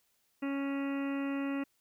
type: harmonic tone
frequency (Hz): 277.2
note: C#4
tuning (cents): 0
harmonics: 1 / 2 / 3 / 4 / 5 / 6 / 7 / 8 / 9 / 10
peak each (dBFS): -32 / -43 / -50 / -48 / -48 / -57 / -48 / -59 / -50 / -52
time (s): 0.42-1.64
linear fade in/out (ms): 10
effects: white hiss -74 dBFS RMS until 1.8 s